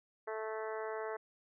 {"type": "harmonic tone", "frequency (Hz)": 218.9, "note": "A3", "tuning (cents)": -9, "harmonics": [2, 3, 4, 5, 6, 7, 8, 9], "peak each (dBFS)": [-40, -44, -46, -48, -50, -51, -52, -53], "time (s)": [0.27, 1.17], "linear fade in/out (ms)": 10, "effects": []}